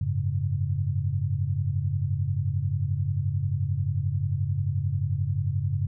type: chord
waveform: sine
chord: F# suspended second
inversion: none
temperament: equal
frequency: 92.5 / 103.83 / 138.59 Hz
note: F#2 / G#2 / C#3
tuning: 0 / 0 / 0 cents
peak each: -28 dBFS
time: 0.01-5.87 s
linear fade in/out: 5 ms
effects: none